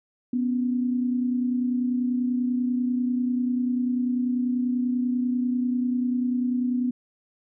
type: tone pair together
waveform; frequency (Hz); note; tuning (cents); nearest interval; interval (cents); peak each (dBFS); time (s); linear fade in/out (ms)
sine; 246.9 / 277.1; B3 / C#4; 0 / -1; major second; 199; -22 / -32; 0.33-6.91; 5
effects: none